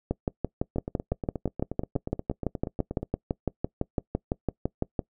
two click trains, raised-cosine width 2 ms, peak -12 / -18 dBFS, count 30 / 20, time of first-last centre 0.11-4.992 / 0.76-3.03 s, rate 5.94 / 8.37 Hz, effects noise-tail reverb RT60 0.1 s tail -23 dB re dry

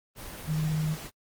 sine tone in noise, 155.56 Hz, D#3, in tune, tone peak -25 dBFS, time 0.46-0.97 s, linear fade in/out 50 ms, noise pink, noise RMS -41 dBFS, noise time 0.15-1.11 s, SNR +13 dB, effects noise-tail reverb RT60 0.1 s tail -25 dB re dry + Opus 24 kbps

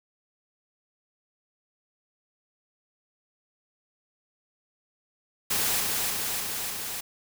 white noise with echo, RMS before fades -26 dBFS, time 5.5-5.81 s, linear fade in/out 10 ms, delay 300 ms, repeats 4, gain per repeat -2 dB, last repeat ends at 7.01 s, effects none

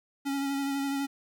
square tone with vibrato, 277.2 Hz, C#4, in tune, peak -29 dBFS, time 0.25-1.07 s, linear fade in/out 20 ms, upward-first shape sine, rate 12 Hz, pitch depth 21 cents each way, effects 11-bit

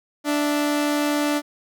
sawtooth tone pair together, 293.5 / 659.3 Hz, D4 / E5, -1 / 0 cents, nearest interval octave + major second, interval 1401 cents, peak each -16 / -27 dBFS, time 0.24-1.42 s, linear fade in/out 50 ms, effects none

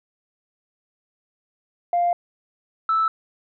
sine tone pair in turn, 698.5 / 1315.4 Hz, F5 / E6, 0 / -4 cents, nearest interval major seventh, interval 1096 cents, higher second, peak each -16 dBFS, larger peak neither, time 1.93-2.13 / 2.89-3.08 s, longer first, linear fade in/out 2 ms, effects tanh soft clip ceiling -13 dBFS

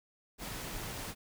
pink noise, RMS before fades -41 dBFS, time 0.38-1.15 s, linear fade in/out 50 ms, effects none

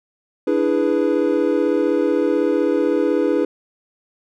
triangle chord, E dominant seventh, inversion third, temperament equal, 293.7 / 329.6 / 415.3 / 493.9 Hz, D4 / E4 / G#4 / B4, 0 / 0 / 0 / 0 cents, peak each -19 dBFS, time 0.47-3.45 s, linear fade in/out 5 ms, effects none

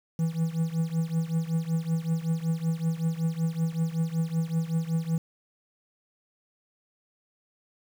triangle tone with tremolo, 163.6 Hz, E3, 13 cents flat, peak -19 dBFS, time 0.19-5.18 s, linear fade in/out 2 ms, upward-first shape triangle, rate 5.3 Hz, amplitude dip 90%, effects 8-bit

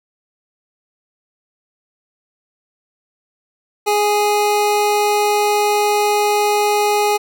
square tone pair together, 415.3 / 829.9 Hz, G#4 / G#5, 0 / -1 cents, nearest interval octave, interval 1199 cents, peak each -17 dBFS, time 3.86-7.18 s, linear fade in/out 20 ms, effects none

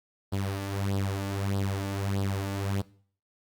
sawtooth tone with flanger, 98.4 Hz, G2, 7 cents sharp, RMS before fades -30 dBFS, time 0.32-2.82 s, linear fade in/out 10 ms, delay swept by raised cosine 0.22 to 3.52 ms, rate 1.6 Hz, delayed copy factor +0.7, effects noise-tail reverb RT60 0.5 s tail -20 dB re dry + Opus 32 kbps

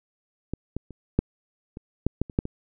clicks, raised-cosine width 3 ms, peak -16 / -16 / -28 / -6 / -24 / -8 / -10 / -25 / -8 / -19 dBFS, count 10, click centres 0.536 / 0.766 / 0.907 / 1.19 / 1.771 / 2.066 / 2.216 / 2.298 / 2.389 / 2.454 s, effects none

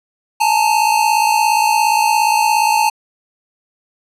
square tone pair together, 849.8 / 907 Hz, G#5 / A#5, +40 / -48 cents, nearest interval minor second, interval 112 cents, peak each -15 dBFS, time 0.4-2.9 s, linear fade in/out 10 ms, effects resampled to 32000 Hz

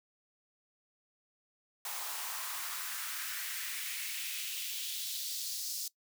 white noise with high-pass filter sweep, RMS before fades -39 dBFS, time 1.85-5.88 s, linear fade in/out 2 ms, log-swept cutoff 770 to 5300 Hz, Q 2.2, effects noise-tail reverb RT60 0.1 s tail -20 dB re dry

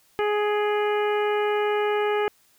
harmonic tone with a mistuned harmonic, 417.5 Hz, G#4, 9 cents sharp, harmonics 1 / 2 / 3 / 4 / 5 / 6 / 7, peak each -22 / -28 / -32 / -34 / -36 / -38 / -39 dBFS, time 0.19-2.28 s, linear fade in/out 0 ms, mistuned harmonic 6, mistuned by -49 cents, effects white hiss -61 dBFS RMS until 2.58 s

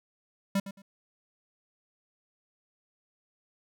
square tone with echo, 196.9 Hz, G3, 8 cents sharp, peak -25 dBFS, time 0.55-0.6 s, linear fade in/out 5 ms, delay 110 ms, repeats 2, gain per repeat -13 dB, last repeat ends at 0.82 s, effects none

